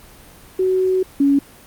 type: tone pair in turn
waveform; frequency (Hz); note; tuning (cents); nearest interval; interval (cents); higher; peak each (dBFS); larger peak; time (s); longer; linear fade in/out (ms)
sine; 373.7 / 280.1; F#4 / C#4; +17 / +18; perfect fourth; 499; first; -14 / -11; second; 0.59-1.03 / 1.2-1.39; first; 5
effects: pink hiss -44 dBFS RMS until 1.66 s + Opus 32 kbps